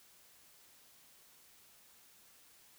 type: silence
effects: white hiss -63 dBFS RMS until 2.78 s